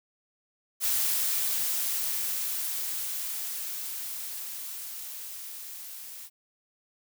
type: noise with level ramp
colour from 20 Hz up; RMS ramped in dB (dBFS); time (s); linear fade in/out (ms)
blue; -26 to -43; 0.8-6.3; 50
effects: none

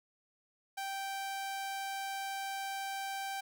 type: tone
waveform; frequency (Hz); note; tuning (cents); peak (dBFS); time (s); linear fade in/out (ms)
sawtooth; 782; G5; -4; -33; 0.77-3.41; 10
effects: none

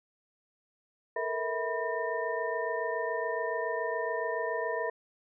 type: tone cluster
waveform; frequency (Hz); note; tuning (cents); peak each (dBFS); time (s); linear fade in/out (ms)
sine; 446.9 / 474 / 649 / 984 / 1816; A4 / A#4 / E5 / B5 / A#6; +27 / +29 / -27 / -7 / -46; -36 / -36 / -35 / -36 / -37; 1.16-4.9; 5
effects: none

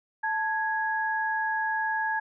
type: tone pair together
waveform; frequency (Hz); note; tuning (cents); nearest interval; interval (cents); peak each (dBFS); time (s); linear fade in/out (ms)
sine; 880 / 1661.2; A5 / G#6; 0 / 0; major seventh; 1100; -28; 0.23-2.2; 10
effects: none

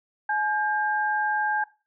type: tone pair together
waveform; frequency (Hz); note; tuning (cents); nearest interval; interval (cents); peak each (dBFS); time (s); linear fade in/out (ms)
sine; 847.6 / 1600; G#5 / G6; +35 / +35; major seventh; 1100; -25 / -26; 0.29-1.64; 5
effects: noise-tail reverb RT60 0.3 s tail -18 dB re dry

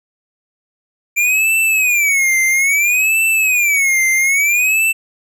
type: tone with vibrato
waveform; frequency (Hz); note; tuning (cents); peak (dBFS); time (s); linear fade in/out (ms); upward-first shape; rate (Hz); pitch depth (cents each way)
square; 2357; D7; +6; -12; 1.16-4.93; 20; sine; 0.6; 210
effects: none

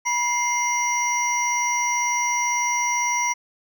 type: tone cluster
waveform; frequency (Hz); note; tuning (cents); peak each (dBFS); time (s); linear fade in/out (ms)
triangle; 968 / 2102 / 5780; B5 / C7 / F#8; -35 / +7 / -41; -22 / -23 / -24; 0.05-3.34; 20
effects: none

